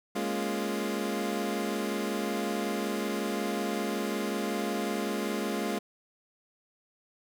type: chord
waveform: 25% pulse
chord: Bb minor seventh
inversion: third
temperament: equal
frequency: 207.7 / 233.1 / 277.2 / 349.2 Hz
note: Ab3 / Bb3 / Db4 / F4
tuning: 0 / 0 / 0 / 0 cents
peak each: -29 / -33 / -33 / -32 dBFS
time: 0.15-5.79 s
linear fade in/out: 10 ms
effects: none